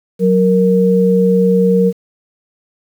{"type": "tone pair together", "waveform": "sine", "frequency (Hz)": [185, 465.5], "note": ["F#3", "A#4"], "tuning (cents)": [0, -2], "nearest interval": "octave + major third", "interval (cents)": 1598, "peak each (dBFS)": -11, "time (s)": [0.19, 1.93], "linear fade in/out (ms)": 50, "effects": ["7-bit"]}